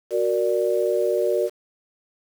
sine chord, Gb augmented, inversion none, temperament equal, 370 / 466.2 / 587.3 Hz, Gb4 / Bb4 / D5, 0 / 0 / 0 cents, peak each -23 dBFS, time 0.1-1.5 s, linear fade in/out 50 ms, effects 7-bit

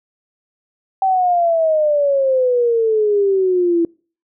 sine exponential sweep, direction down, 775 to 332.4 Hz, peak -12 dBFS, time 1.02-3.85 s, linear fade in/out 2 ms, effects noise-tail reverb RT60 0.4 s tail -26 dB re dry

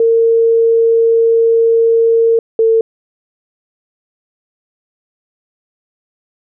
sine tone pair in turn, 457.4 / 449.8 Hz, A#4 / A4, -33 / +38 cents, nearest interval unison, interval 29 cents, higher first, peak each -7 dBFS, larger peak neither, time 0-2.39 / 2.59-2.81 s, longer first, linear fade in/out 2 ms, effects none

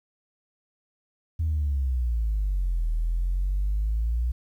sine exponential two-way sweep, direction down then up, 82.41 to 39.5 to 60.8 Hz, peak -21 dBFS, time 1.39-4.32 s, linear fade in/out 10 ms, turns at 2.91 s, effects tanh soft clip ceiling -19 dBFS + 10-bit

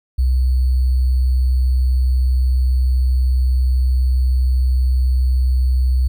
sine tone with sample-and-hold, 63.8 Hz, C2, 43 cents flat, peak -12 dBFS, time 0.18-6.08 s, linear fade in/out 10 ms, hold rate 4410 Hz, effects none

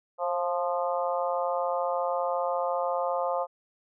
harmonic tone with a mistuned harmonic, 174.6 Hz, F3, in tune, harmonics 3 / 4 / 5 / 6 / 7, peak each -29 / -31 / -33 / -35 / -36 dBFS, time 0.18-3.47 s, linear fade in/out 50 ms, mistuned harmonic 3, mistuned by +26 cents, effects none

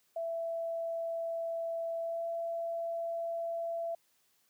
sine tone with pitch glide, 665 to 671.2 Hz, E5 to E5, +15 to +31 cents, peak -33 dBFS, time 0.16-3.95 s, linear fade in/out 5 ms, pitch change +16 cents, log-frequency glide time 2-2.26 s, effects white hiss -72 dBFS RMS until 4.49 s + high-pass 100 Hz 12 dB/octave

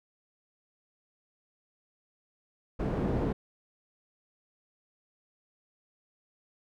white low-pass noise, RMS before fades -30 dBFS, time 2.79-3.33 s, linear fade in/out 10 ms, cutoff 350 Hz, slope 12 dB/octave, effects none

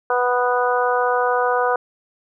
harmonic tone, 246.9 Hz, B3, in tune, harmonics 2 / 3 / 4 / 5 / 6, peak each -20 / -22 / -23 / -24 / -25 dBFS, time 0.1-1.76 s, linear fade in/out 2 ms, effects none

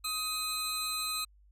25% pulse tone pair together, 1256 / 4053 Hz, D#6 / B7, +16 / +44 cents, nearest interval octave + minor sixth, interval 2028 cents, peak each -33 / -29 dBFS, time 0.04-1.25 s, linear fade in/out 10 ms, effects added 50 Hz sine -58 dBFS peak until 1.51 s

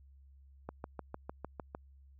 click train, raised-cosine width 1 ms, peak -26 dBFS, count 8, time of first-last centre 0.69-1.749 s, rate 6.61 Hz, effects added 68 Hz sine -56 dBFS peak until 2.19 s

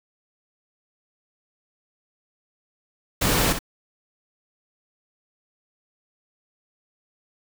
pink noise with echo, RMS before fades -21 dBFS, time 3.21-3.53 s, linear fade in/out 10 ms, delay 61 ms, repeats 1, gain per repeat -8 dB, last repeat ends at 3.591 s, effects none

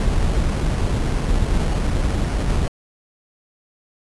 brown noise with sample-and-hold, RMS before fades -19 dBFS, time 0-2.68 s, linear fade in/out 2 ms, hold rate 3675 Hz, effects resampled to 24000 Hz

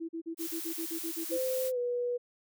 sine tone bursts, 329.6 Hz, E4, in tune, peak -34 dBFS, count 11, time 0-1.379 s, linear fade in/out 20 ms, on 89 ms, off 40 ms
blue noise, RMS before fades -39 dBFS, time 0.37-1.72 s, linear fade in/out 50 ms
sine tone with pitch glide, 516 to 487 Hz, C5 to B4, -24 to -24 cents, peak -29 dBFS, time 1.31-2.18 s, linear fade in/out 20 ms, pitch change -100 cents, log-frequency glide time 1.71-1.78 s
effects none

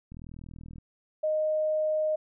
click train, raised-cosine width 5 ms, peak -32 dBFS, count 28, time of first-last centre 0.12-0.783 s, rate 40.7 Hz
sine tone, 619 Hz, D#5, 9 cents flat, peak -24 dBFS, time 1.23-2.16 s, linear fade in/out 10 ms
effects none

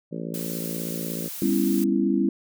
harmonic tone, 56.5 Hz, A1, 47 cents sharp, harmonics 3 / 4 / 5 / 6 / 7 / 8 / 9 / 10, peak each -33 / -35 / -37 / -39 / -40 / -41 / -42 / -43 dBFS, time 0.11-1.29 s, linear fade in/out 20 ms
blue noise, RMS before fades -35 dBFS, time 0.34-1.84 s, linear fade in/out 2 ms
sine chord, C# half-diminished seventh, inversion second, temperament just, 199.57 / 249.5 / 277.2 / 332.6 Hz, G3 / B3 / C#4 / E4, +31 / +18 / 0 / +16 cents, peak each -24 / -27 / -25 / -24 dBFS, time 1.42-2.29 s, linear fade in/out 2 ms
effects none

